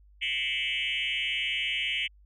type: tone with frequency modulation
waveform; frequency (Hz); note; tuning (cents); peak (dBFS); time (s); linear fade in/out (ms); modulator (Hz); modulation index
sine; 2609; E7; -18; -26; 0.21-2.08; 20; 137; 4
effects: tanh soft clip ceiling -22 dBFS + added 50 Hz sine -54 dBFS peak until 2.25 s